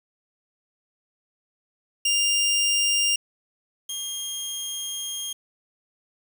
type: tone pair in turn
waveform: 20% pulse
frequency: 2800 / 3233 Hz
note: F7 / G#7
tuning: +4 / -47 cents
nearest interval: major second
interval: 249 cents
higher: second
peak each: -15 / -24 dBFS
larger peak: first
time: 2.05-3.16 / 3.89-5.33 s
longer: second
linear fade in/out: 5 ms
effects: 8-bit